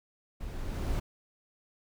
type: noise with level ramp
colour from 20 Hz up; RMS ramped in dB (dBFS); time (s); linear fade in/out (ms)
brown; -40 to -29; 0.4-1; 10
effects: none